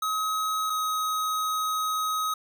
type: tone pair in turn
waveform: square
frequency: 1272 / 1265.3 Hz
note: D#6 / D#6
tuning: +38 / +29 cents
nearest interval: unison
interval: 9 cents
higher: first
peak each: -26 dBFS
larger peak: neither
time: 0.02-0.7 / 0.7-2.34 s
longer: second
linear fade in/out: 5 ms
effects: none